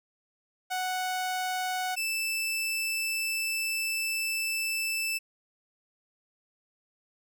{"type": "tone pair in turn", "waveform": "sawtooth", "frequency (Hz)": [740, 2642], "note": ["F#5", "E7"], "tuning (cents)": [0, 3], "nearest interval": "octave + minor seventh", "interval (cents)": 2203, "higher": "second", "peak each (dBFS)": -25, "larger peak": "neither", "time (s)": [[0.7, 1.96], [1.96, 5.19]], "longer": "second", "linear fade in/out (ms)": 20, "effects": []}